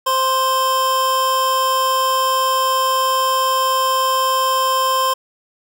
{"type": "tone pair together", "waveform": "square", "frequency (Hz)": [523.2, 1046.5], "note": ["C5", "C6"], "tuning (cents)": [0, 0], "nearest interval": "octave", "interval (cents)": 1200, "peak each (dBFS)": [-23, -16], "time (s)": [0.06, 5.14], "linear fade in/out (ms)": 10, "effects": []}